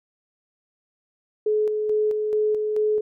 sine tone with tremolo, 426.5 Hz, G#4, 46 cents sharp, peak -18 dBFS, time 1.46-3.01 s, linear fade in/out 5 ms, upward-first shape square, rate 2.3 Hz, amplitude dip 35%, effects none

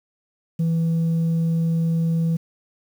sine tone, 164.81 Hz, E3, in tune, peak -15 dBFS, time 0.59-2.37 s, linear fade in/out 10 ms, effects tanh soft clip ceiling -17 dBFS + 8-bit

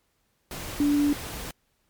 sine tone in noise, 290 Hz, D4, 22 cents flat, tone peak -19 dBFS, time 0.8-1.13 s, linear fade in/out 2 ms, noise pink, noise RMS -36 dBFS, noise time 0.51-1.51 s, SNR +14 dB, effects pink hiss -71 dBFS RMS until 1.89 s + MP3 96 kbps

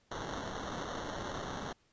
white noise with sample-and-hold, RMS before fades -40 dBFS, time 0.11-1.73 s, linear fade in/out 5 ms, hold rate 2450 Hz, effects pink hiss -71 dBFS RMS until 1.92 s + resampled to 16000 Hz

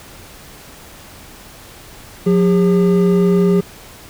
triangle tone pair together, 179.52 / 403 Hz, F3 / G4, +48 / +48 cents, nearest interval octave + major second, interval 1400 cents, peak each -10 / -12 dBFS, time 2.26-3.61 s, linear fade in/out 10 ms, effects pink hiss -39 dBFS RMS until 4.09 s

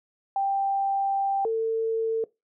sine tone pair in turn, 787 / 449 Hz, G5 / A4, +7 / +35 cents, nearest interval minor seventh, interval 972 cents, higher first, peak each -22 dBFS, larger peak neither, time 0.36-1.45 / 1.45-2.24 s, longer first, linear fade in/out 2 ms, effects noise-tail reverb RT60 0.2 s tail -20 dB re dry

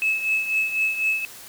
sine tone with tremolo, 2596 Hz, E7, 27 cents flat, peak -16 dBFS, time 0.02-1.25 s, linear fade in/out 0 ms, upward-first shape triangle, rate 4 Hz, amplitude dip 75%, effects tanh soft clip ceiling -14 dBFS + white hiss -42 dBFS RMS until 1.48 s

